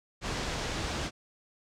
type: low-pass noise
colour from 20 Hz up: pink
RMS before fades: -34 dBFS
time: 0.21-1.11 s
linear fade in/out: 50 ms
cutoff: 6900 Hz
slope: 24 dB/octave
effects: none